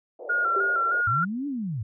white band-pass noise, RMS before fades -39 dBFS, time 0.19-1.02 s, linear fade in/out 5 ms, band 390 to 690 Hz, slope 48 dB/octave
sine tone with vibrato, 1396.9 Hz, F6, in tune, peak -21 dBFS, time 0.29-1.25 s, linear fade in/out 10 ms, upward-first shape square, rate 3.2 Hz, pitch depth 42 cents each way
sine tone with exponential decay, 392.9 Hz, G4, 4 cents sharp, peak -25 dBFS, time 0.56-1.02 s, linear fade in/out 5 ms, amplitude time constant 100 ms
sine linear two-way sweep, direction up then down, 96.3 to 294.3 to 96.3 Hz, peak -27 dBFS, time 1.07-1.83 s, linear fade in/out 5 ms, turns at 1.47 s
effects none

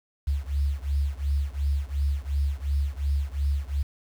sine beating tone pair, 69.3 / 72.1 Hz, C#2 / D2, 0 / -31 cents, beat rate 2.8 Hz, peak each -26 / -27 dBFS, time 0.27-3.83 s, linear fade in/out 10 ms, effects 8-bit

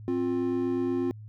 triangle tone pair together, 264 / 352.4 Hz, C4 / F4, +16 / +16 cents, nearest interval perfect fourth, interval 500 cents, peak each -26 dBFS, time 0.08-1.11 s, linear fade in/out 0 ms, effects added 107 Hz sine -41 dBFS peak until 1.28 s

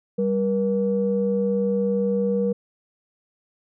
sine tone pair together, 196 / 478.4 Hz, G3 / A#4, 0 / +45 cents, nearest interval octave + minor third, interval 1545 cents, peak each -22 / -21 dBFS, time 0.18-2.53 s, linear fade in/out 10 ms, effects tanh soft clip ceiling -11 dBFS

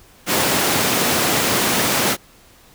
pink high-pass noise, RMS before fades -18 dBFS, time 0.26-2.17 s, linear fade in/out 50 ms, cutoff 180 Hz, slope 12 dB/octave, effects pink hiss -49 dBFS RMS until 2.74 s

